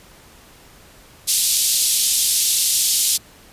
white band-pass noise, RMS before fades -18 dBFS, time 1.27-3.18 s, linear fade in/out 20 ms, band 3400 to 12000 Hz, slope 24 dB/octave, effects pink hiss -47 dBFS RMS until 3.52 s + resampled to 32000 Hz

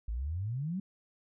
sine exponential sweep, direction up, 51.5 to 200.2 Hz, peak -32 dBFS, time 0.08-0.8 s, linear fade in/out 5 ms, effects none

